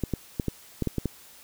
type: clicks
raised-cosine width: 3 ms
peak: -13 dBFS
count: 8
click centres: 0.037 / 0.137 / 0.398 / 0.483 / 0.823 / 0.873 / 0.983 / 1.057 s
effects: white hiss -51 dBFS RMS until 1.43 s